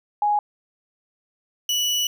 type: tone pair in turn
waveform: sine / 30% pulse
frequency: 831 / 2950 Hz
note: G#5 / F#7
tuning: +1 / -6 cents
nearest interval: octave + minor seventh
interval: 2193 cents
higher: second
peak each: -17 dBFS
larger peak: neither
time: 0.22-0.39 / 1.69-2.07 s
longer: second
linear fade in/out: 2 ms
effects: none